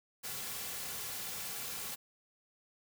white noise with comb filter, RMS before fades -41 dBFS, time 0.23-1.96 s, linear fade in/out 20 ms, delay 3.2 ms, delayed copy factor -0.5, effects none

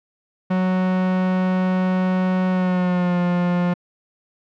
45% pulse tone with pitch glide, 185 to 176.65 Hz, F#3 to F3, 0 to +20 cents, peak -17 dBFS, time 0.5-3.74 s, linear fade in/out 10 ms, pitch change -80 cents, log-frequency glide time 2.5-3.18 s, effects low-pass 2000 Hz 12 dB/octave

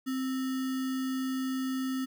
sine tone with sample-and-hold, 261.6 Hz, C4, in tune, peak -29 dBFS, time 0.06-2.06 s, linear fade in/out 20 ms, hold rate 1575 Hz, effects none

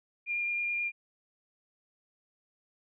sine tone with vibrato, 2407 Hz, D7, 42 cents sharp, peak -29 dBFS, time 0.26-0.92 s, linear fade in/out 50 ms, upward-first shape triangle, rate 9.4 Hz, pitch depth 11 cents each way, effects none

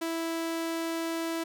sawtooth tone, 329.6 Hz, E4, in tune, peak -26 dBFS, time 0.01-1.44 s, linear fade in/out 10 ms, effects none

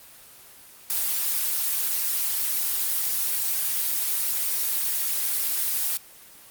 blue noise, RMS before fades -25 dBFS, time 0.9-5.97 s, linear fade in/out 0 ms, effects white hiss -48 dBFS RMS until 6.5 s + Opus 24 kbps

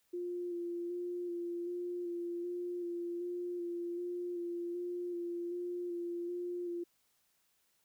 sine tone with vibrato, 349.2 Hz, F4, in tune, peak -36 dBFS, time 0.13-6.84 s, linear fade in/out 10 ms, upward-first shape square, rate 1.3 Hz, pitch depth 17 cents each way, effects white hiss -75 dBFS RMS until 7.84 s

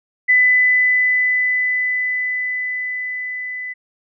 sine tone with level ramp, 2001 Hz, B6, 22 cents sharp, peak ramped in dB -9 to -25 dBFS, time 0.28-3.74 s, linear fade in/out 20 ms, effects none

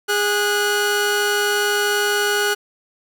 sawtooth tone pair together, 411 / 1464.6 Hz, G#4 / F#6, -18 / -18 cents, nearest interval octave + minor seventh, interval 2200 cents, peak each -16 dBFS, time 0.08-2.55 s, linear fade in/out 20 ms, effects none

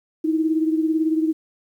sine beating tone pair, 315.8 / 333.8 Hz, D#4 / E4, +26 / +22 cents, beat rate 18 Hz, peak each -18 / -25 dBFS, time 0.24-1.33 s, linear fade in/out 10 ms, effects 9-bit

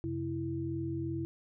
sine tone cluster, 92 / 134.7 / 330 Hz, F#2 / C#3 / E4, -9 / -49 / +2 cents, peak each -40 / -38 / -35 dBFS, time 0.04-1.25 s, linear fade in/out 0 ms, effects none

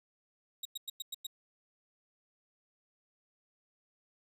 sawtooth tone bursts, 3799 Hz, A#7, 32 cents sharp, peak -34 dBFS, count 6, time 0.63-1.268 s, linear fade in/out 5 ms, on 23 ms, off 100 ms, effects none

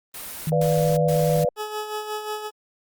white noise bursts, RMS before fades -35 dBFS, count 3, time 0.14-1.44 s, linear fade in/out 5 ms, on 360 ms, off 110 ms
sine tone, 156.8 Hz, D#3, 14 cents sharp, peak -21 dBFS, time 0.47-1.45 s, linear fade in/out 2 ms
sine chord, B diminished, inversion none, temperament equal, 493.9 / 587.3 / 698.5 Hz, B4 / D5 / F5, 0 / 0 / 0 cents, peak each -22 / -23 / -27 dBFS, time 0.52-1.49 s, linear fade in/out 2 ms
20% pulse tone with tremolo, 425.5 Hz, G#4, 42 cents sharp, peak -21 dBFS, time 1.56-2.51 s, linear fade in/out 50 ms, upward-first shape sine, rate 5.6 Hz, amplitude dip 55%
effects Opus 32 kbps

